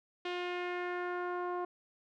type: tone with low-pass filter sweep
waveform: sawtooth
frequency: 356 Hz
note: F4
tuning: 33 cents sharp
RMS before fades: -37 dBFS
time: 0.25-1.65 s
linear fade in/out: 5 ms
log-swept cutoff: 3200 to 1000 Hz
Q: 2.1
effects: none